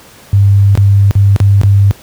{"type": "tone with dropouts", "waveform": "sine", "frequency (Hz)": 99.6, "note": "G2", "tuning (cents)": 28, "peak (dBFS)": -3, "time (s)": [0.33, 1.91], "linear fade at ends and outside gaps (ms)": 0, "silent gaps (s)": [[0.753, 0.775], [1.11, 1.153], [1.362, 1.402], [1.614, 1.634]], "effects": ["pink hiss -38 dBFS RMS until 2.02 s", "high-pass 60 Hz 12 dB/octave"]}